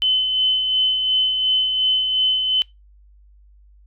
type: tone with tremolo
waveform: sine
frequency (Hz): 3040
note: F#7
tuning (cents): +46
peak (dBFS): -14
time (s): 0.02-2.62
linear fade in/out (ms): 0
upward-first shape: sine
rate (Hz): 2.8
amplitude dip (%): 40
effects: noise-tail reverb RT60 0.2 s tail -23 dB re dry + added 50 Hz sine -47 dBFS peak until 3.86 s